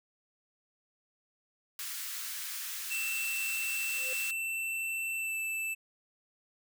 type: high-pass noise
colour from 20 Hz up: white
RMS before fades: -39 dBFS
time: 1.79-4.31 s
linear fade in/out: 2 ms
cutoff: 1300 Hz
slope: 24 dB/octave
type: tone with pitch glide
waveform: square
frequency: 2677 to 2643 Hz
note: E7 to E7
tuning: +26 to +4 cents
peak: -33 dBFS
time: 2.9-5.75 s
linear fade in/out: 20 ms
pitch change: -22 cents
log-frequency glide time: 5.16-5.37 s
type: tone with exponential growth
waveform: triangle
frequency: 514 Hz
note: C5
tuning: 31 cents flat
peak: -37 dBFS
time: 3.83-4.13 s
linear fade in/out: 0 ms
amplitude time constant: 65 ms
effects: none